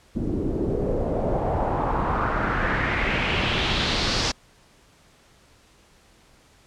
pink noise with low-pass filter sweep, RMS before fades -24 dBFS, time 0.15-4.32 s, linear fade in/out 10 ms, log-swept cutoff 280 to 5400 Hz, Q 2.7, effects pink hiss -56 dBFS RMS until 6.66 s + low-pass 9000 Hz 12 dB/octave

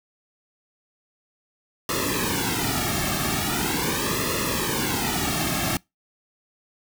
pink noise with flanger, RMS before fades -25 dBFS, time 1.89-5.77 s, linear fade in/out 2 ms, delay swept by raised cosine 1.3 to 2.06 ms, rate 0.41 Hz, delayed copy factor -1, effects noise-tail reverb RT60 0.2 s tail -25 dB re dry

